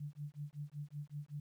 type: tone with tremolo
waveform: sine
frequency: 146.6 Hz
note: D3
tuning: 3 cents flat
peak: -39 dBFS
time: 0-1.4 s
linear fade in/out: 5 ms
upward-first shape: sine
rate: 5.3 Hz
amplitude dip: 100%
effects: 12-bit